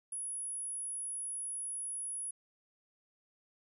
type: tone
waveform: sine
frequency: 10290 Hz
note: E9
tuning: 43 cents flat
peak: -37 dBFS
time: 0.12-2.31 s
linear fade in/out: 5 ms
effects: none